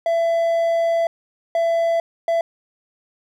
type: tone bursts at uneven times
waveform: triangle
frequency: 669 Hz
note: E5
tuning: 25 cents sharp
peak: -14 dBFS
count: 3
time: 0.06-1.07 / 1.55-2 / 2.28-2.41 s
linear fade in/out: 2 ms
effects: none